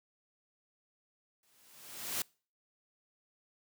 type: noise with exponential growth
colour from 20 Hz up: white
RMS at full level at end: -33 dBFS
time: 1.43-2.22 s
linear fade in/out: 2 ms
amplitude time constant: 170 ms
effects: noise-tail reverb RT60 0.4 s tail -26 dB re dry + high-pass 100 Hz 12 dB/octave